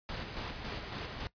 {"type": "noise with tremolo", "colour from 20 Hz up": "pink", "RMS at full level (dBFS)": -39, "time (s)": [0.09, 1.27], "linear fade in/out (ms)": 0, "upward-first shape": "square", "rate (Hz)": 3.6, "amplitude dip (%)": 35, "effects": ["noise-tail reverb RT60 0.1 s tail -18 dB re dry", "resampled to 11025 Hz"]}